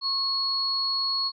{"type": "tone pair together", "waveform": "sine", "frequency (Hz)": [1086, 4344], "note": ["C#6", "C#8"], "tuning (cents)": [-36, -36], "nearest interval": "2 octaves", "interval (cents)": 2400, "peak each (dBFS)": [-33, -24], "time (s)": [0.01, 1.32], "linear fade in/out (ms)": 50, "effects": []}